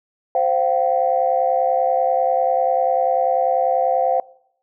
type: chord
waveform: sine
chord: C suspended fourth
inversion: none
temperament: equal with one note detuned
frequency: 523.3 / 698.5 / 768.7 Hz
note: C5 / F5 / G5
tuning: 0 / 0 / -34 cents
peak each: -19 dBFS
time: 0.35-4.2 s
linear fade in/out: 2 ms
effects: noise-tail reverb RT60 0.7 s tail -23 dB re dry + tanh soft clip ceiling -5 dBFS